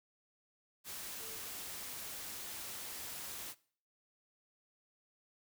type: tone in noise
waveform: sine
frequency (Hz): 445.4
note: A4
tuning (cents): +21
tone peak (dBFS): -53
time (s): 1.18-1.4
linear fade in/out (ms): 50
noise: white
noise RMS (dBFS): -45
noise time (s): 0.84-3.55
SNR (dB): -11
effects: noise-tail reverb RT60 0.5 s tail -21 dB re dry